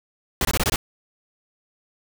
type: noise bursts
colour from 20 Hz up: pink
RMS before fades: -21 dBFS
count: 6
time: 0.41-0.76 s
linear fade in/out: 2 ms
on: 40 ms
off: 22 ms
effects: none